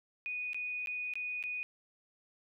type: tone with dropouts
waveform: sine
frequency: 2477 Hz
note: D#7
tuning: 8 cents flat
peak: -35 dBFS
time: 0.26-1.63 s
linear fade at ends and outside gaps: 0 ms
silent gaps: 0.532-0.545 / 0.86-0.872 / 1.137-1.155 / 1.427-1.438 s
effects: none